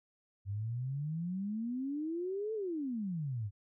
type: exponential two-way sweep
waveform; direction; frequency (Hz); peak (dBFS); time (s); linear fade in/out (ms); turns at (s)
sine; up then down; 96 to 448.4 to 96; -34; 0.45-3.51; 50; 2.54
effects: none